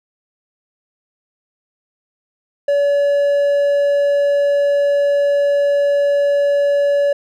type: tone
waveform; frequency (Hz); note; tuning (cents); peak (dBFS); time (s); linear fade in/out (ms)
triangle; 570; C#5; +48; -10; 2.68-7.13; 5
effects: none